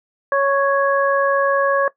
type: harmonic tone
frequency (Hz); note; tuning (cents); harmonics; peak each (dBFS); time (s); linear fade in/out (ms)
554.4; C#5; 0; 1 / 2 / 3; -16 / -19 / -21; 0.32-1.88; 2
effects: noise-tail reverb RT60 0.1 s tail -18 dB re dry